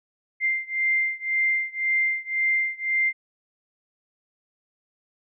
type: beating tone pair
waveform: sine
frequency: 2093 / 2094.9 Hz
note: C7 / C7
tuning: 0 / +2 cents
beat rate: 1.9 Hz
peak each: -24 / -25 dBFS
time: 0.4-3.13 s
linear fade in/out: 50 ms
effects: none